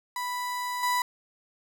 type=tone with level steps; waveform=35% pulse; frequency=987.8 Hz; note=B5; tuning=in tune; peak=-28 / -22 dBFS; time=0.16-1.02 s; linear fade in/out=2 ms; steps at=0.83 s; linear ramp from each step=2 ms; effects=none